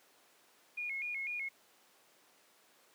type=tone with vibrato; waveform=sine; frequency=2300 Hz; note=D7; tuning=37 cents flat; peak=-36 dBFS; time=0.77-1.49 s; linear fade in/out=10 ms; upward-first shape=square; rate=4 Hz; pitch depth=100 cents each way; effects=pink hiss -65 dBFS RMS until 2.94 s + high-pass 400 Hz 12 dB/octave